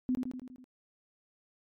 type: tone with echo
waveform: sine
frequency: 253.5 Hz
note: B3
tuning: 45 cents sharp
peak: -26 dBFS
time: 0.09-0.15 s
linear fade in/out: 0 ms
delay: 82 ms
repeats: 6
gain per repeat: -4 dB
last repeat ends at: 0.642 s
effects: MP3 96 kbps